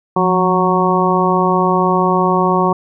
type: harmonic tone with a mistuned harmonic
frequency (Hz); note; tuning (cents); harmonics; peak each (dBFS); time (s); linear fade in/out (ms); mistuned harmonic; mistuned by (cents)
184.6; F#3; -4; 1 / 2 / 3 / 4 / 5 / 6; -17 / -17 / -22 / -20 / -18 / -17; 0.16-2.73; 5; 1; -68
effects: none